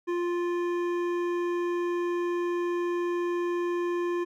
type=tone with hard clipping; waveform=sine; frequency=349.2 Hz; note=F4; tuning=in tune; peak=-28 dBFS; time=0.07-4.25 s; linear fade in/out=20 ms; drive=12 dB; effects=none